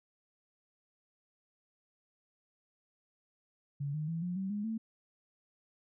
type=tone with pitch steps; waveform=sine; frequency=142 / 153.07 / 165.01 / 177.88 / 191.75 / 206.7 / 222.8 Hz; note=C#3 / D#3 / E3 / F3 / G3 / G#3 / A3; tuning=+42 / -28 / +2 / +32 / -38 / -8 / +22 cents; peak=-33 dBFS; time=3.8-4.78 s; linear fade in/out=10 ms; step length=140 ms; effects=none